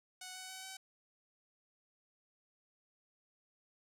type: tone with pitch steps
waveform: 5% pulse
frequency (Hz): 740 / 747.3 / 754.7 / 762.1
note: F#5 / F#5 / F#5 / G5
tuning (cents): 0 / +17 / +34 / -49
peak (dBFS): -34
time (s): 0.21-0.77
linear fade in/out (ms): 5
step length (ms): 140
effects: none